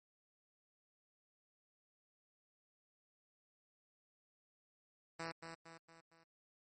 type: tone with echo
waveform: 5% pulse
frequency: 164.81 Hz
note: E3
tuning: in tune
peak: -31 dBFS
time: 5.19-5.32 s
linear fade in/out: 10 ms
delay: 230 ms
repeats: 4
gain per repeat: -6 dB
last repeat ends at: 6.24 s
effects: MP3 32 kbps